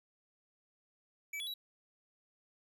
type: tone with pitch steps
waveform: square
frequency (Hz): 2301 / 3390 / 3897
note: D7 / G#7 / B7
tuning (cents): -36 / +35 / -24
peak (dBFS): -39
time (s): 1.33-1.54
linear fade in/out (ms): 5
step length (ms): 70
effects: none